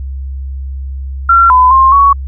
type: tone with pitch steps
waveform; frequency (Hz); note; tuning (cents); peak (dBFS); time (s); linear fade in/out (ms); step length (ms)
sine; 1366 / 1009 / 1061 / 1118; F6 / B5 / C6 / C#6; -39 / +37 / +24 / +14; -3; 1.29-2.13; 5; 210
effects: added 67 Hz sine -18 dBFS peak until 2.27 s